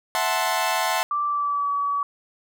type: chord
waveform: sawtooth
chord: F# half-diminished seventh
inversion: third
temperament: equal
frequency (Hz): 659.3 / 740 / 880 / 1046.5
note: E5 / F#5 / A5 / C6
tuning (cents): 0 / 0 / 0 / 0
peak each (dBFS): -24 / -23 / -22 / -23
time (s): 0.15-1.03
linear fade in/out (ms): 0
type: tone with pitch glide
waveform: sine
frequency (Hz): 1171 to 1139.6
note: D6 to C#6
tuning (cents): -5 to +48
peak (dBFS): -21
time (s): 1.11-2.03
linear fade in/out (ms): 2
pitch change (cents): -47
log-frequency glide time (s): 1.25-1.71
effects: none